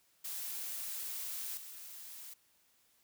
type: noise with level steps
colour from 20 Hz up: blue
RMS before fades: -41 / -49 dBFS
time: 0.24-2.34 s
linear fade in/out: 10 ms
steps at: 1.57 s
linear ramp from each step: 5 ms
effects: white hiss -71 dBFS RMS until 3.03 s